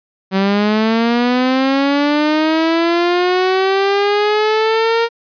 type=linear sweep; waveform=sawtooth; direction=up; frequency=189.5 to 466.2 Hz; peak=-8 dBFS; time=0.31-5.09 s; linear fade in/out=50 ms; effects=resampled to 11025 Hz